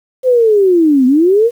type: linear two-way sweep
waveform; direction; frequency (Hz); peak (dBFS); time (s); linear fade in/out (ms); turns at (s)
sine; down then up; 523.3 to 246.9 to 487.2; -6; 0.23-1.51; 50; 1.06
effects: 7-bit